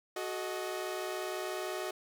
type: chord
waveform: sawtooth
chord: D# diminished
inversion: first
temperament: equal with one note detuned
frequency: 370 / 430.2 / 622.3 Hz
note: F#4 / A4 / D#5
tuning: 0 / -39 / 0 cents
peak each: -34 / -39 / -36 dBFS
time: 0.16-1.91 s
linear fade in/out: 5 ms
effects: none